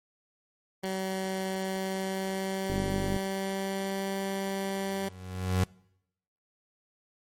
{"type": "tone with pitch glide", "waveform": "15% pulse", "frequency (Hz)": [190, 194.55], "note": ["F#3", "G3"], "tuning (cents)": [46, -13], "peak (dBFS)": -24, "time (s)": [0.83, 5.09], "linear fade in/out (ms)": 10, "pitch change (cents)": 41, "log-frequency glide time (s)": [1.47, 4.06]}
{"type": "click train", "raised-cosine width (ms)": 3, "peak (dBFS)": -19, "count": 24, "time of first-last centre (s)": [2.7, 3.164], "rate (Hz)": 49.6}
{"type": "tone with exponential growth", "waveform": "30% pulse", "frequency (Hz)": 92.5, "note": "F#2", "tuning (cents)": 0, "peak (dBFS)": -19, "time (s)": [4.81, 5.64], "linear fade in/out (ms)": 5, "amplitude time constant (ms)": 180}
{"effects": ["noise-tail reverb RT60 0.8 s tail -25 dB re dry", "MP3 64 kbps"]}